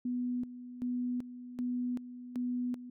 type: tone with tremolo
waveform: sine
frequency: 246.9 Hz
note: B3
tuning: in tune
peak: -31 dBFS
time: 0.05-2.9 s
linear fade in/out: 5 ms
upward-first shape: square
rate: 1.3 Hz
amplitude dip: 75%
effects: none